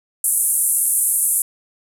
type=band-pass noise; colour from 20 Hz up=pink; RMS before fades=-18 dBFS; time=0.24-1.42 s; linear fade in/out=2 ms; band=8800 to 12000 Hz; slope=48 dB/octave; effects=none